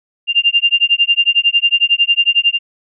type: tone with tremolo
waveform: sine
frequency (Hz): 2794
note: F7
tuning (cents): 0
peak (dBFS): -6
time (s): 0.27-2.59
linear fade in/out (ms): 50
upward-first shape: sine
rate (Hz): 11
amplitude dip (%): 100
effects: none